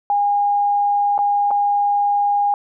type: tone with dropouts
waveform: sine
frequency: 815 Hz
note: G#5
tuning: 33 cents flat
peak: -14 dBFS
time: 0.1-2.54 s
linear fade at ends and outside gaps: 1 ms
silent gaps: 1.179-1.189 / 1.507-1.512 s
effects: none